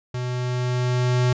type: tone with level ramp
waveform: square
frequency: 124.6 Hz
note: B2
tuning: 16 cents sharp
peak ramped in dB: -26 to -17 dBFS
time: 0.14-1.33 s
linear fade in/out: 5 ms
effects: resampled to 16000 Hz